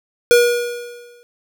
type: tone with exponential decay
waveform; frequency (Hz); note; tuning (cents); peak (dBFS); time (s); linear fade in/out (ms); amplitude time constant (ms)
square; 480.5; B4; -48; -7; 0.31-1.23; 0; 200
effects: none